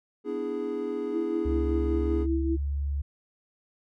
triangle chord, E dominant seventh, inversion second, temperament equal, 246.9 / 293.7 / 329.6 / 415.3 Hz, B3 / D4 / E4 / G#4, 0 / 0 / 0 / 0 cents, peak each -35 / -34 / -34 / -29 dBFS, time 0.24-2.27 s, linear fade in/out 50 ms
sine tone with tremolo, 329.6 Hz, E4, in tune, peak -24 dBFS, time 1.13-2.57 s, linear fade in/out 20 ms, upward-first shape triangle, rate 5.2 Hz, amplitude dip 50%
sine tone with pitch glide, 69.9 to 70.71 Hz, C#2 to C#2, +15 to +35 cents, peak -26 dBFS, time 1.45-3.02 s, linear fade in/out 10 ms, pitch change +20 cents, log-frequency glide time 2.03-2.47 s
effects none

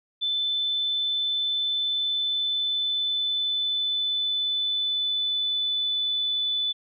sine tone with pitch glide, 3520 to 3488 Hz, A7 to A7, 0 to -16 cents, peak -23 dBFS, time 0.21-6.73 s, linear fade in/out 20 ms, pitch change -16 cents, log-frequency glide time 1.74-6.51 s, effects none

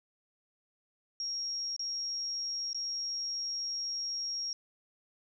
sine tone with dropouts, 5588 Hz, F8, in tune, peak -33 dBFS, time 1.2-4.53 s, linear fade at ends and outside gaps 1 ms, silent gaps 1.764-1.794 / 2.731-2.746 s, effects none

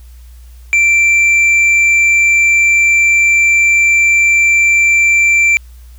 sine tone with hard clipping, 2349 Hz, D7, in tune, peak -8 dBFS, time 0.73-5.57 s, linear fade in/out 0 ms, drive 4 dB, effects added 60 Hz sine -33 dBFS peak until 5.98 s + white hiss -50 dBFS RMS until 5.98 s

